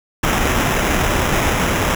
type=noise with sample-and-hold; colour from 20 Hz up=pink; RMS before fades=-17 dBFS; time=0.23-1.95 s; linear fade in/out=5 ms; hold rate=4410 Hz; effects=none